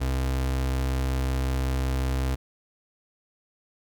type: tone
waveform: 35% pulse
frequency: 65.41 Hz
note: C2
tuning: in tune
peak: -22 dBFS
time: 0-2.36 s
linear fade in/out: 20 ms
effects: none